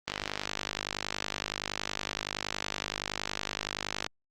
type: click train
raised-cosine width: 0.2 ms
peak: -13 dBFS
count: 203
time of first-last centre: 0.08-4.064 s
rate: 50.7 Hz
effects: Opus 24 kbps